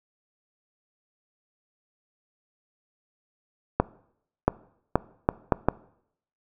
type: accelerating click train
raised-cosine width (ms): 1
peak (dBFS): -4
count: 6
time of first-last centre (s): 3.8-5.686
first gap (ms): 680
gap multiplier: 0.7
effects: noise-tail reverb RT60 0.7 s tail -21 dB re dry